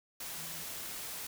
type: tone in noise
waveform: sine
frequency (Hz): 161.7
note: E3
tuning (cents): -33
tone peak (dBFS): -53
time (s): 0.38-0.64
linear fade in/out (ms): 5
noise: white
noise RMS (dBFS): -42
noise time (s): 0.2-1.27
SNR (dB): -14
effects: none